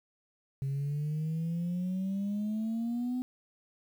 sine exponential sweep, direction up, 134.8 to 254.4 Hz, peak -28 dBFS, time 0.62-3.22 s, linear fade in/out 0 ms, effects tanh soft clip ceiling -28 dBFS + 10-bit

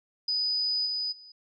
sine tone with level steps, 4978 Hz, D#8, in tune, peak -25 / -28 / -47 dBFS, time 0.28-1.32 s, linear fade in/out 5 ms, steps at 0.85 / 1.11 s, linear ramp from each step 20 ms, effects none

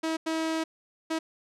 sawtooth tone bursts at uneven times, 321.6 Hz, E4, 43 cents flat, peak -23 dBFS, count 3, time 0.03-0.17 / 0.26-0.64 / 1.1-1.19 s, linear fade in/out 10 ms, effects low-pass 8000 Hz 12 dB/octave

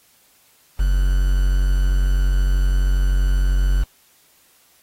triangle tone with quantisation, 46.25 Hz, F#1, in tune, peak -12 dBFS, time 0.79-3.84 s, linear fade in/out 10 ms, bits 6, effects white hiss -56 dBFS RMS until 4.82 s + AAC 48 kbps

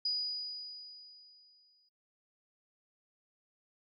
sine tone with exponential decay, 4925 Hz, D#8, 19 cents flat, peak -29 dBFS, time 0.05-1.89 s, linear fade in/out 5 ms, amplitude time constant 400 ms, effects noise-tail reverb RT60 0.2 s tail -21 dB re dry

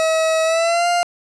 40% pulse tone with pitch glide, 642 to 700.1 Hz, E5 to F5, -46 to +4 cents, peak -14 dBFS, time 0-1.03 s, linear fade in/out 0 ms, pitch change +150 cents, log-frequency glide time 0.44-0.88 s, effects resampled to 22050 Hz + 9-bit

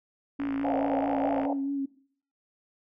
sine tone with vibrato, 277.2 Hz, C#4, in tune, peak -27 dBFS, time 0.39-1.86 s, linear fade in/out 10 ms, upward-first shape sine, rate 4.7 Hz, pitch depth 26 cents each way
click train, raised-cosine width 0.5 ms, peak -23 dBFS, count 60, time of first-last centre 0.4-1.452 s, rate 56.1 Hz
white band-pass noise, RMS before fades -30 dBFS, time 0.64-1.53 s, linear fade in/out 2 ms, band 490 to 860 Hz, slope 96 dB/octave
effects noise-tail reverb RT60 0.5 s tail -17 dB re dry

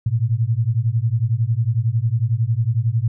sine beating tone pair, 109.3 / 120.3 Hz, A2 / B2, -11 / -45 cents, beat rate 11 Hz, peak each -19 dBFS, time 0.06-3.08 s, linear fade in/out 5 ms, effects none

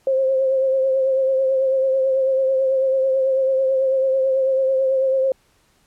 sine tone with vibrato, 530 Hz, C5, 22 cents sharp, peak -15 dBFS, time 0.07-5.32 s, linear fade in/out 2 ms, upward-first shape triangle, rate 9.1 Hz, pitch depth 35 cents each way, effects pink hiss -60 dBFS RMS until 5.86 s + low-pass 12000 Hz 12 dB/octave

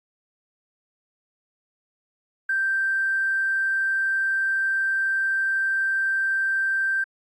triangle tone with tanh clipping, 1568 Hz, G6, in tune, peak -20 dBFS, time 2.49-7.04 s, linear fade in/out 5 ms, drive 2 dB, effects AAC 48 kbps

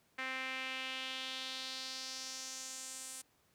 sawtooth tone with band-pass filter sweep, 261.3 Hz, C4, 2 cents flat, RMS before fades -43 dBFS, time 0.18-3.22 s, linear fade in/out 10 ms, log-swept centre 2000 to 8800 Hz, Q 2.6, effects pink hiss -72 dBFS RMS until 3.54 s + high-pass 80 Hz 12 dB/octave

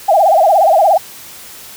sine tone with vibrato, 714 Hz, F5, 38 cents sharp, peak -6 dBFS, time 0.08-0.98 s, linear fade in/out 10 ms, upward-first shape sine, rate 17 Hz, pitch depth 230 cents each way, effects white hiss -34 dBFS RMS until 1.76 s

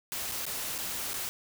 white noise with dropouts, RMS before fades -35 dBFS, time 0.12-1.29 s, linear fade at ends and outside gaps 0 ms, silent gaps 0.315-0.32 / 0.454-0.465 / 0.78-0.785 / 1.134-1.14 s, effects none

